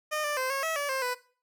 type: tone with pitch steps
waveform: 15% pulse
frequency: 610 / 591 / 518 / 545 / 646 / 574 / 530 / 496.7 Hz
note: D#5 / D5 / C5 / C#5 / E5 / D5 / C5 / B4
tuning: -34 / +11 / -17 / -29 / -35 / -40 / +22 / +10 cents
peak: -22 dBFS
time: 0.11-1.15 s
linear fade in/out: 20 ms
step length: 130 ms
effects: noise-tail reverb RT60 0.4 s tail -18 dB re dry